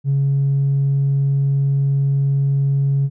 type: tone with tanh clipping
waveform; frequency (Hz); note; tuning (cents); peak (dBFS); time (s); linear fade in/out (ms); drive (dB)
triangle; 138.59; C#3; 0; -14; 0.04-3.1; 50; 5
effects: none